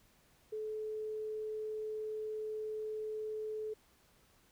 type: tone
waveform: sine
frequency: 431.6 Hz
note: A4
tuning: 33 cents flat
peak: -37 dBFS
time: 0.52-3.74 s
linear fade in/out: 10 ms
effects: pink hiss -68 dBFS RMS until 4.51 s